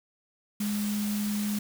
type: tone in noise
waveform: sine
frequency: 207.7 Hz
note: G#3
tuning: in tune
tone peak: -27 dBFS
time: 0.6-1.59 s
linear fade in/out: 5 ms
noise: white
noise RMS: -38 dBFS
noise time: 0.6-1.59 s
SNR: +8 dB
effects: none